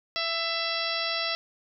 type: harmonic tone with a mistuned harmonic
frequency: 667 Hz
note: E5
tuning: 20 cents sharp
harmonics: 1 / 2 / 3 / 4 / 5 / 6 / 7 / 8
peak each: -35 / -35 / -35 / -35 / -35 / -35 / -35 / -35 dBFS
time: 0.16-1.35 s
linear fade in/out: 0 ms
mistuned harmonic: 2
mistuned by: -16 cents
effects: none